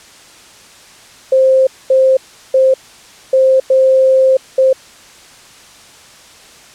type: tone bursts at uneven times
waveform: sine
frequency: 526 Hz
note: C5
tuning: 9 cents sharp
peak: -6 dBFS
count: 6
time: 1.32-1.67 / 1.9-2.17 / 2.54-2.74 / 3.33-3.6 / 3.7-4.37 / 4.58-4.73 s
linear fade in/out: 5 ms
effects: white hiss -40 dBFS RMS until 6.74 s + low-pass 8000 Hz 12 dB/octave